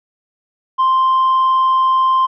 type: tone with tanh clipping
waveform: sine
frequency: 1046.5 Hz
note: C6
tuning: in tune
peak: -11 dBFS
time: 0.78-2.27 s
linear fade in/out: 20 ms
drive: 1 dB
effects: none